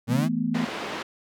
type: linear sweep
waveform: 35% pulse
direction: up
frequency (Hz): 110.3 to 169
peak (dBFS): -21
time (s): 0.07-0.29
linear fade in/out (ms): 50
type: chord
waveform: sine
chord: E suspended fourth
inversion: none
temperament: equal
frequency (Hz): 164.81 / 220 / 246.9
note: E3 / A3 / B3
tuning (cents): 0 / 0 / 0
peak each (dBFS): -30 / -27 / -26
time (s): 0.08-0.66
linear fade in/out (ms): 20
type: band-pass noise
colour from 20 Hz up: pink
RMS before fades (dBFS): -33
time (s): 0.54-1.03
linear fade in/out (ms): 10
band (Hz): 270 to 3300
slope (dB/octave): 12
effects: none